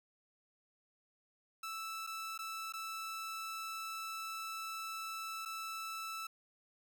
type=tone with dropouts; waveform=sawtooth; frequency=1318.5 Hz; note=E6; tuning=in tune; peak=-37 dBFS; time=1.63-6.27 s; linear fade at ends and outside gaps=5 ms; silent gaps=2.067-2.072 / 2.378-2.389 / 2.724-2.736 / 5.452-5.457 s; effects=none